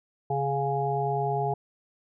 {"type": "harmonic tone with a mistuned harmonic", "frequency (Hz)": 138.59, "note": "C#3", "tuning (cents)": 0, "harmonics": [1, 3, 5, 6], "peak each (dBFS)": [-30, -30, -30, -30], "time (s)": [0.3, 1.54], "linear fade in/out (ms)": 5, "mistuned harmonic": 5, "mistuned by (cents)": 22, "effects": []}